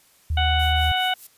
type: tone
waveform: sine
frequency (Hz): 77.78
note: D#2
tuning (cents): 0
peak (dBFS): -20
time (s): 0.3-0.92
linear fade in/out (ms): 5
type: harmonic tone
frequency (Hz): 741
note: F#5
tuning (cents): +2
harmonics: 1 / 2 / 3 / 4 / 5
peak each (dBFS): -23 / -27 / -30 / -25 / -31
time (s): 0.37-1.14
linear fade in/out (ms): 5
type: noise with tremolo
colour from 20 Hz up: violet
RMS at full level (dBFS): -37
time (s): 0.59-1.27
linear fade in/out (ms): 5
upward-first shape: triangle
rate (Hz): 4.9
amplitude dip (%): 90
effects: white hiss -57 dBFS RMS until 1.37 s + resampled to 32000 Hz